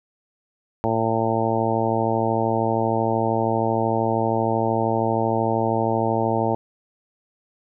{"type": "harmonic tone", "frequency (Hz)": 112.9, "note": "A2", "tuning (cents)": 45, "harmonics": [1, 2, 3, 4, 5, 6, 7, 8], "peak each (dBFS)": [-27, -27, -27, -27, -27, -27, -27, -27], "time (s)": [0.84, 6.55], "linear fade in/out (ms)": 0, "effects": []}